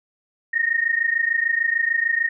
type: tone pair together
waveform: sine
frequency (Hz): 1838 / 1864.7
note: A#6 / A#6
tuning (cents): -25 / 0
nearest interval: unison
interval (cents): 25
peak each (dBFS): -21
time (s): 0.53-2.29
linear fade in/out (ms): 10
effects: none